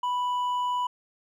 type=tone with hard clipping; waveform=sine; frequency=987.8 Hz; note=B5; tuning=in tune; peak=-26 dBFS; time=0.03-0.87 s; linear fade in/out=5 ms; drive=4 dB; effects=none